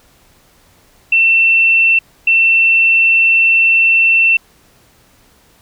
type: tone pair in turn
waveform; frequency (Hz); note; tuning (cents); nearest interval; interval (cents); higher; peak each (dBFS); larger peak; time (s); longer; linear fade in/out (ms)
sine; 2690 / 2690; E7 / E7; +34 / +34; unison; 0; neither; -7; neither; 1.12-1.99 / 2.27-4.37; second; 5
effects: pink hiss -50 dBFS RMS until 5.61 s